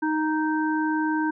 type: harmonic tone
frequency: 311.1 Hz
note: D#4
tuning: in tune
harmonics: 1 / 3 / 5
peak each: -23 / -28 / -30 dBFS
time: 0.02-1.31 s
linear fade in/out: 10 ms
effects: none